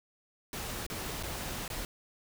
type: noise with dropouts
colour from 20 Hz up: pink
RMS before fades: -38 dBFS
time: 0.53-1.85 s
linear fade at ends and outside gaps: 1 ms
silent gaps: 0.865-0.9 / 1.227-1.234 / 1.679-1.701 s
effects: none